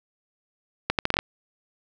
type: accelerating click train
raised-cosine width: 0.3 ms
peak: -5 dBFS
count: 7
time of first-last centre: 0.9-1.189 s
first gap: 88 ms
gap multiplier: 0.75
effects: none